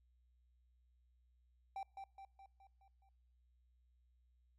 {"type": "tone with echo", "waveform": "triangle", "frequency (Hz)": 781, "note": "G5", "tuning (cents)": -7, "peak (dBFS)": -40, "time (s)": [1.76, 1.83], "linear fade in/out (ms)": 2, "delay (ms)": 210, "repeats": 6, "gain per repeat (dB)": -5, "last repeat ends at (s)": 3.09, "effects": ["noise-tail reverb RT60 1.0 s tail -26 dB re dry", "added 61 Hz sine -70 dBFS peak until 4.58 s"]}